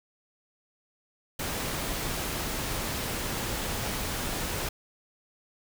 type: noise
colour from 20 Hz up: pink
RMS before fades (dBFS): -32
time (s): 1.39-4.69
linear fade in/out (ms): 5
effects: none